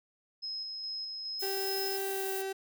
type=tone with tremolo; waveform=sine; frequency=5130 Hz; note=E8; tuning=48 cents flat; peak=-35 dBFS; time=0.42-1.98 s; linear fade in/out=20 ms; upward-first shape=square; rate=2.4 Hz; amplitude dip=25%
type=noise; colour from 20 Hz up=violet; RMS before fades=-39 dBFS; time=1.39-2.43 s; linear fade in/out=20 ms
type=tone with pitch glide; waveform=35% pulse; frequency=389.7 to 385.9 Hz; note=G4 to G4; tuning=-10 to -27 cents; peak=-32 dBFS; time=1.42-2.53 s; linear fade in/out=10 ms; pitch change=-17 cents; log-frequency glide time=2.01-2.32 s
effects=none